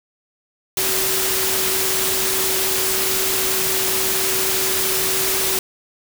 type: tone in noise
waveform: sine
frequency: 380.1 Hz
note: F#4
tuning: 47 cents sharp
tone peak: -27 dBFS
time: 0.77-5.59 s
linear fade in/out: 2 ms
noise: white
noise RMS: -20 dBFS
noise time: 0.77-5.59 s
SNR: -10 dB
effects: none